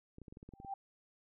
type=clicks; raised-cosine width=3 ms; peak=-38 dBFS; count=10; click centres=0.184 / 0.217 / 0.282 / 0.325 / 0.371 / 0.429 / 0.49 / 0.537 / 0.601 / 0.648 s
type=tone with exponential growth; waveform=sine; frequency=786 Hz; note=G5; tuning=4 cents sharp; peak=-35 dBFS; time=0.52-0.74 s; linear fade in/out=5 ms; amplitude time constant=46 ms
effects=none